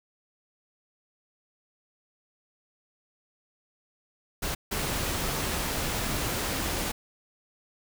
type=noise bursts at uneven times; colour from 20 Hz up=pink; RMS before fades=-30 dBFS; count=2; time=4.42-4.55 / 4.71-6.92 s; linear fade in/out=10 ms; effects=none